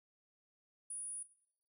sine tone, 9740 Hz, D#9, 38 cents flat, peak -40 dBFS, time 0.9-1.23 s, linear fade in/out 5 ms, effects noise-tail reverb RT60 0.7 s tail -18 dB re dry + tanh soft clip ceiling -36 dBFS

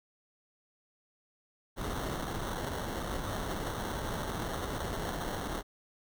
pink noise with sample-and-hold, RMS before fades -36 dBFS, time 1.76-5.63 s, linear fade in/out 50 ms, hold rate 2450 Hz, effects none

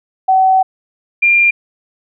sine tone pair in turn, 758 / 2393 Hz, F#5 / D7, +42 / +32 cents, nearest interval octave + minor sixth, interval 1990 cents, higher second, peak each -7 dBFS, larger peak neither, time 0.28-0.63 / 1.22-1.51 s, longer first, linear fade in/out 10 ms, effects none

